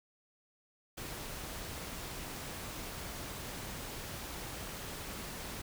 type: noise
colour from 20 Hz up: pink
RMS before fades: -43 dBFS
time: 0.97-5.62 s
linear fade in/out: 10 ms
effects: none